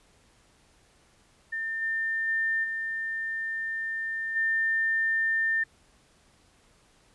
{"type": "tone with level steps", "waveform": "sine", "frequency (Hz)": 1800, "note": "A6", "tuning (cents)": 39, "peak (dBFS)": [-29, -26, -24, -29, -23], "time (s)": [1.52, 5.64], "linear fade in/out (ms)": 10, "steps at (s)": [1.81, 2.27, 2.63, 4.35], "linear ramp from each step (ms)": 20, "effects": ["pink hiss -62 dBFS RMS until 7.14 s", "resampled to 24000 Hz"]}